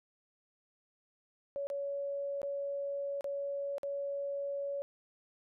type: tone with dropouts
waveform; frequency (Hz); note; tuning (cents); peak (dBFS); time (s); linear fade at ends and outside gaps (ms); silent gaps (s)
sine; 562; C#5; +24; -34; 1.56-4.82; 0; 1.67-1.701 / 2.417-2.431 / 3.209-3.243 / 3.782-3.832
effects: none